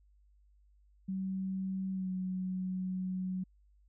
sine tone with pitch glide, 190.2 to 185.53 Hz, F#3 to F#3, +48 to +5 cents, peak -33 dBFS, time 1.08-3.44 s, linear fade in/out 10 ms, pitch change -43 cents, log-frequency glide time 1.92-2.1 s, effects added 50 Hz sine -62 dBFS peak until 3.88 s

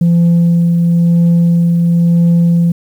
sine tone with tremolo, 170.5 Hz, F3, 41 cents flat, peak -3 dBFS, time 0.01-2.72 s, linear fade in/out 5 ms, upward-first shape triangle, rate 0.99 Hz, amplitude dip 35%, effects tanh soft clip ceiling -5 dBFS + 7-bit

